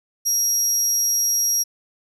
35% pulse tone, 5660 Hz, F8, 22 cents sharp, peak -15 dBFS, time 0.25-1.64 s, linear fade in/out 20 ms, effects none

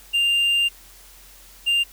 triangle tone pair in turn, 2794 / 2794 Hz, F7 / F7, 0 / 0 cents, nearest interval unison, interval 0 cents, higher neither, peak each -15 dBFS, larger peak neither, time 0.13-0.69 / 1.66-1.84 s, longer first, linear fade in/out 20 ms, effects added 44 Hz sine -50 dBFS peak until 1.92 s + white hiss -48 dBFS RMS until 1.92 s

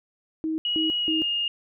sine tone bursts, 317.3 Hz, D#4, 34 cents sharp, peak -24 dBFS, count 3, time 0.44-1.22 s, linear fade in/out 0 ms, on 140 ms, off 180 ms
sine tone with pitch glide, 2904 to 2838 Hz, F#7 to F7, -33 to +27 cents, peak -23 dBFS, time 0.65-1.48 s, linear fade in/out 2 ms, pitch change -40 cents, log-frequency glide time 1.01-1.14 s
effects none

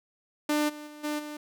sawtooth tone with level steps, 298.7 Hz, D4, 29 cents sharp, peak -20 / -36 / -40 / -25 / -33 dBFS, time 0.49-1.37 s, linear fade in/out 5 ms, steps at 0.68 / 0.86 / 1.03 / 1.18 s, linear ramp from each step 20 ms, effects none

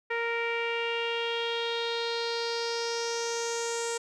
sawtooth tone with low-pass filter sweep, 465.5 Hz, A#4, 2 cents flat, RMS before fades -31 dBFS, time 0.1-3.98 s, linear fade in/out 10 ms, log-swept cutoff 2100 to 7700 Hz, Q 4.4, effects none

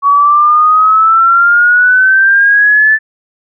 sine exponential sweep, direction up, 1122 to 1760 Hz, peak -4 dBFS, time 0.02-2.99 s, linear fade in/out 50 ms, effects none

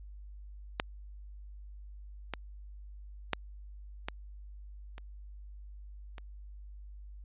clicks, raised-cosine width 0.3 ms, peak -12 / -18 / -12 / -18 / -30 / -29 dBFS, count 6, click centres 0.799 / 2.337 / 3.333 / 4.085 / 4.981 / 6.182 s, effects added 50 Hz sine -45 dBFS peak until 7.24 s + resampled to 8000 Hz

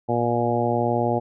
harmonic tone with a mistuned harmonic, 119.2 Hz, A#2, 39 cents sharp, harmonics 1 / 2 / 3 / 4 / 5 / 6 / 7, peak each -27 / -27 / -27 / -27 / -27 / -27 / -27 dBFS, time 0.08-1.2 s, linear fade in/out 20 ms, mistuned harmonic 1, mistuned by -17 cents, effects none

